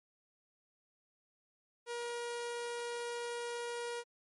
sawtooth tone, 476 Hz, A#4, 36 cents sharp, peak -34 dBFS, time 1.86-4.04 s, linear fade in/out 50 ms, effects MP3 48 kbps

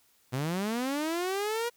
sawtooth linear sweep, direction up, 121.1 to 482.5 Hz, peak -25 dBFS, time 0.32-1.7 s, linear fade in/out 20 ms, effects white hiss -66 dBFS RMS until 1.76 s

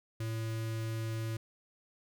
square tone with notch filter, 112.1 Hz, A2, 33 cents sharp, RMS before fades -36 dBFS, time 0.2-1.37 s, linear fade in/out 5 ms, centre 820 Hz, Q 1.8, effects none

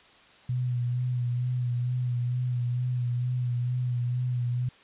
sine tone with vibrato, 123.47 Hz, B2, in tune, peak -25 dBFS, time 0.49-4.69 s, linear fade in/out 5 ms, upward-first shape sine, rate 2.2 Hz, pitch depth 30 cents each way, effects white hiss -55 dBFS RMS until 4.83 s + resampled to 8000 Hz

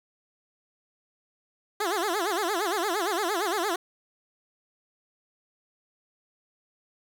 15% pulse tone with vibrato, 379.4 Hz, F#4, 43 cents sharp, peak -19 dBFS, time 1.8-3.76 s, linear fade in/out 5 ms, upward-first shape sine, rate 8.7 Hz, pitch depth 230 cents each way, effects none

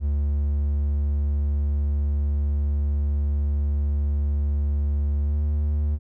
triangle tone with pitch glide, 72.2 to 74.14 Hz, D2 to D2, -29 to +17 cents, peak -18 dBFS, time 0-5.99 s, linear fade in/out 50 ms, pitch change +46 cents, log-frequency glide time 5.24-5.37 s, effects none

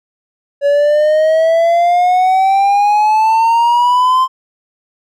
triangle exponential sweep, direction up, 564 to 1046.5 Hz, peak -6 dBFS, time 0.61-4.28 s, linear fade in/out 50 ms, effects none

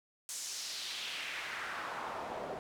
pink noise with band-pass filter sweep, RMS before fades -41 dBFS, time 0.29-2.59 s, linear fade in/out 0 ms, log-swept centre 7800 to 530 Hz, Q 1.9, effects none

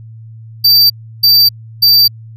square tone bursts, 4653 Hz, D8, 17 cents flat, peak -5 dBFS, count 3, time 0.64-2.08 s, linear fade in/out 10 ms, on 260 ms, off 330 ms, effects added 112 Hz sine -30 dBFS peak until 2.36 s

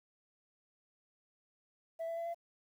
sine tone with pitch steps, 659.3 / 666.2 / 673.2 / 680.2 Hz, E5 / E5 / E5 / F5, 0 / +18 / +36 / -46 cents, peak -34 dBFS, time 1.99-2.346 s, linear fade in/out 20 ms, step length 89 ms, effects tanh soft clip ceiling -35 dBFS + 11-bit

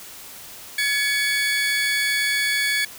30% pulse tone pair together, 1703 / 2242 Hz, G#6 / C#7, +43 / +19 cents, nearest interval perfect fourth, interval 476 cents, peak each -20 dBFS, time 0.78-2.85 s, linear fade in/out 5 ms, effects white hiss -40 dBFS RMS until 2.98 s

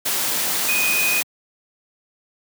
sine tone in noise, 2489 Hz, D#7, in tune, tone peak -19 dBFS, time 0.68-1.21 s, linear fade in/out 10 ms, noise white, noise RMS -22 dBFS, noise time 0.05-1.23 s, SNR 0 dB, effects high-pass 150 Hz 12 dB/octave

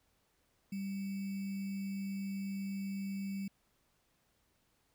sine tone with sample-and-hold, 196 Hz, G3, in tune, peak -36 dBFS, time 0.72-3.48 s, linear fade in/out 5 ms, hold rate 2450 Hz, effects pink hiss -75 dBFS RMS until 4.94 s

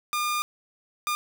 sawtooth tone bursts at uneven times, 1209 Hz, D6, 50 cents sharp, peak -21 dBFS, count 2, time 0.13-0.42 / 1.07-1.15 s, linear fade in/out 0 ms, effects 9-bit

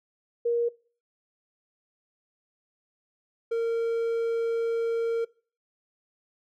sine / triangle tone pair in turn, 471.7 / 460.4 Hz, A#4 / A#4, +20 / -22 cents, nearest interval unison, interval 42 cents, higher first, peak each -22 dBFS, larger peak neither, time 0.45-0.69 / 3.51-5.25 s, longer second, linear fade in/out 10 ms, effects noise-tail reverb RT60 0.4 s tail -22 dB re dry

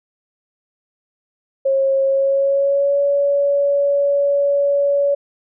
sine tone with pitch glide, 541 to 565.9 Hz, C#5 to C#5, -42 to +36 cents, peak -13 dBFS, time 1.65-5.15 s, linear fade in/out 10 ms, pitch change +78 cents, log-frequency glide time 2.04-3 s, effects none

